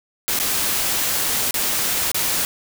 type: noise with dropouts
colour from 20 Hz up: white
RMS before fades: -21 dBFS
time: 0.28-2.45 s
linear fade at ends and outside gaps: 0 ms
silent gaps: 0.389-0.399 / 1.509-1.542 / 2.116-2.145 s
effects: none